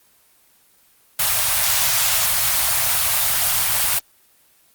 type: band-stop noise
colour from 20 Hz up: white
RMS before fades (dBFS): -18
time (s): 1.19-3.99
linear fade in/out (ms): 5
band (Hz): 150 to 600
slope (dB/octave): 48
effects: white hiss -56 dBFS RMS until 4.74 s + Opus 24 kbps